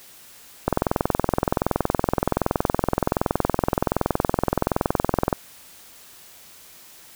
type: click train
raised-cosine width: 1 ms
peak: -4 dBFS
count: 100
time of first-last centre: 0.68-5.328 s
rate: 21.3 Hz
effects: white hiss -47 dBFS RMS until 7.15 s

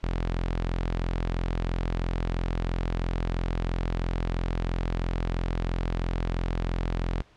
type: tone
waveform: sawtooth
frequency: 43 Hz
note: F1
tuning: 26 cents flat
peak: -22 dBFS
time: 0.03-7.22 s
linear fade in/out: 0 ms
effects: pink hiss -58 dBFS RMS until 7.36 s + low-pass 4000 Hz 12 dB/octave

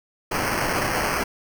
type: noise with sample-and-hold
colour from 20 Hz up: white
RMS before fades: -24 dBFS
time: 0.31-1.24 s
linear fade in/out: 10 ms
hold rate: 3675 Hz
effects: none

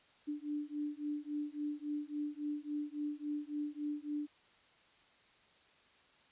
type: beating tone pair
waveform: sine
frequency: 293.7 / 297.3 Hz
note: D4 / D4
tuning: 0 / +21 cents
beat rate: 3.6 Hz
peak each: -40 / -40 dBFS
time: 0.27-4.27 s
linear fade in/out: 20 ms
effects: white hiss -66 dBFS RMS until 6.31 s + resampled to 8000 Hz

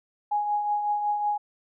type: tone with tremolo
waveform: sine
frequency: 830.6 Hz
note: G#5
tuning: in tune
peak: -21 dBFS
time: 0.31-1.38 s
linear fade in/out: 10 ms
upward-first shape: triangle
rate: 5.4 Hz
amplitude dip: 50%
effects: none

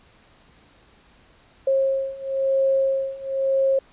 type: beating tone pair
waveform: sine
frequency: 538 / 538.99 Hz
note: C5 / C#5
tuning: +48 / -49 cents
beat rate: 0.99 Hz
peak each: -23 / -21 dBFS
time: 1.67-3.79 s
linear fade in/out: 5 ms
effects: pink hiss -55 dBFS RMS until 3.92 s + resampled to 8000 Hz

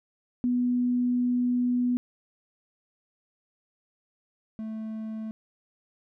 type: tone pair in turn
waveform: sine / triangle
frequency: 246.2 / 219.5 Hz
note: B3 / A3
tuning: -5 / -4 cents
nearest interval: major second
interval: 199 cents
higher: first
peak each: -22 / -30 dBFS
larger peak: first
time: 0.44-1.97 / 4.59-5.31 s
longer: first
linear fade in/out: 0 ms
effects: none

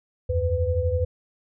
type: tone cluster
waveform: sine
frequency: 79.1 / 91.2 / 502 Hz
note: D#2 / F#2 / B4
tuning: +29 / -24 / +28 cents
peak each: -25 dBFS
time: 0.29-1.05 s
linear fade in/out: 10 ms
effects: none

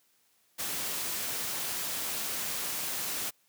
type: noise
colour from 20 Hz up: white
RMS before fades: -34 dBFS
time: 0.58-3.31 s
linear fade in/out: 20 ms
effects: white hiss -69 dBFS RMS until 3.48 s + high-pass 100 Hz 12 dB/octave

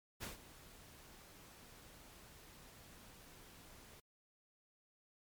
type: noise with ADSR envelope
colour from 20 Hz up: pink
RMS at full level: -44 dBFS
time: 0.2-4 s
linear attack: 29 ms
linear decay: 140 ms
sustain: -15 dB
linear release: 4 ms
effects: MP3 96 kbps

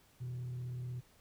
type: tone with frequency modulation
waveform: sine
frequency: 124 Hz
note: B2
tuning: 7 cents sharp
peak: -36 dBFS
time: 0.2-1.01 s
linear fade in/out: 20 ms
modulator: 36.4 Hz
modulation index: 0.24
effects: tanh soft clip ceiling -37 dBFS + pink hiss -66 dBFS RMS until 1.2 s

